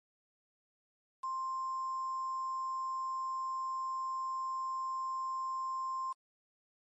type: tone with quantisation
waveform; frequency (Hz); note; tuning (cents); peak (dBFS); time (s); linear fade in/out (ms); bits
sine; 1050; C6; +6; -34; 1.23-6.13; 10; 9
effects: low-pass 11000 Hz 12 dB/octave + MP3 48 kbps